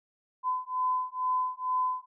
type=beating tone pair; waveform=sine; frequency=1013 / 1015.2 Hz; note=B5 / B5; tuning=+44 / +47 cents; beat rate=2.2 Hz; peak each=-30 dBFS; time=0.43-2.06 s; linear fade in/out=50 ms; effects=none